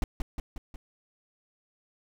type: noise with echo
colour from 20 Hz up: brown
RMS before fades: -23 dBFS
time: 0.02-0.04 s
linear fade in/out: 2 ms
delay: 180 ms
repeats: 4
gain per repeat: -4 dB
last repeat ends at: 0.76 s
effects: none